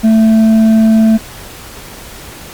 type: tone with hard clipping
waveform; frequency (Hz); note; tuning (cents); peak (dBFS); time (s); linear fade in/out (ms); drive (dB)
sine; 221.3; A3; +10; -6; 0.03-1.18; 20; 4
effects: pink hiss -31 dBFS RMS until 2.53 s + Opus 48 kbps